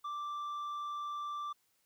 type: tone with tanh clipping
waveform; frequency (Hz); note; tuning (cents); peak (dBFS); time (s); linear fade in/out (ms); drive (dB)
sine; 1174.7; D6; 0; -38; 0.04-1.53; 10; 5
effects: white hiss -75 dBFS RMS until 1.85 s